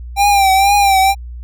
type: tone with vibrato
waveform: square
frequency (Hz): 790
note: G5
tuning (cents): +13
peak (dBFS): -9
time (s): 0.16-1.15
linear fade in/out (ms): 50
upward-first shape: triangle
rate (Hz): 2.1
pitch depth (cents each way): 71
effects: added 60 Hz sine -26 dBFS peak until 1.43 s